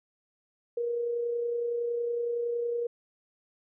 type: tone with amplitude modulation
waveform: sine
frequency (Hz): 473.9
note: A#4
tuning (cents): +28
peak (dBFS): -26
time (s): 0.77-2.87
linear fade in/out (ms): 5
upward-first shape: sine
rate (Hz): 30.8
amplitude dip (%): 35
effects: none